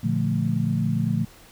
sine chord, Bb major seventh, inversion none, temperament equal with one note detuned, 117.15 / 146.83 / 174.61 / 220 Hz, Bb2 / D3 / F3 / A3, +9 / 0 / 0 / 0 cents, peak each -26 dBFS, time 0.03-1.25 s, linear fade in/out 10 ms, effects pink hiss -50 dBFS RMS until 1.51 s

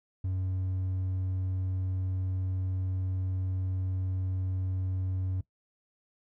sine tone with hard clipping, 93.4 Hz, F#2, 17 cents sharp, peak -30 dBFS, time 0.24-5.41 s, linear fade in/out 5 ms, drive 3 dB, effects noise-tail reverb RT60 0.1 s tail -18 dB re dry

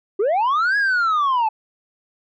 sine linear two-way sweep, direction up then down, 366.3 to 1682 to 849 Hz, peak -13 dBFS, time 0.19-1.49 s, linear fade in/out 10 ms, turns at 0.77 s, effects tanh soft clip ceiling -15 dBFS

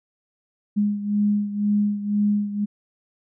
sine beating tone pair, 206 / 208 Hz, G#3 / G#3, -14 / +3 cents, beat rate 2 Hz, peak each -20 / -25 dBFS, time 0.76-2.66 s, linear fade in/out 20 ms, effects none

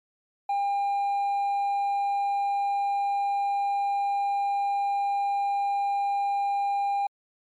sine tone with hard clipping, 802 Hz, G5, 39 cents sharp, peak -24 dBFS, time 0.49-7.07 s, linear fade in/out 5 ms, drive 2 dB, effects MP3 96 kbps

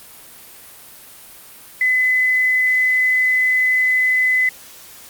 sine tone, 2017 Hz, B6, 36 cents sharp, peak -13 dBFS, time 1.81-4.49 s, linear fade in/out 2 ms, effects white hiss -41 dBFS RMS until 5.09 s + Opus 32 kbps

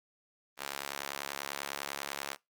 sawtooth tone with high-pass filter, 70.1 Hz, C#2, 20 cents sharp, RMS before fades -40 dBFS, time 0.57-2.37 s, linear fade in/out 50 ms, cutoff 840 Hz, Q 0.54, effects noise-tail reverb RT60 0.2 s tail -22 dB re dry + Opus 32 kbps

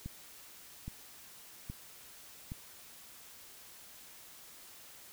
click train, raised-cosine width 5 ms, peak -28 dBFS, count 4, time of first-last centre 0.06-2.519 s, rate 1.22 Hz, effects white hiss -54 dBFS RMS until 5.12 s

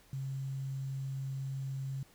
sine tone with quantisation, 134.9 Hz, C#3, 47 cents flat, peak -35 dBFS, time 0.13-2.03 s, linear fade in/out 2 ms, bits 10, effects pink hiss -63 dBFS RMS until 2.14 s

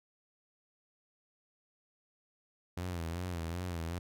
sawtooth tone with vibrato, 86.3 Hz, F2, 20 cents flat, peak -32 dBFS, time 2.77-3.99 s, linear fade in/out 5 ms, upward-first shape sine, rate 2.6 Hz, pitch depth 93 cents each way, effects none

